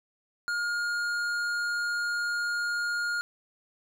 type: tone with tanh clipping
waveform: sine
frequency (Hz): 1421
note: F6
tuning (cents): +30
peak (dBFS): -29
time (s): 0.48-3.21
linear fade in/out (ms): 0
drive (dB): 12
effects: none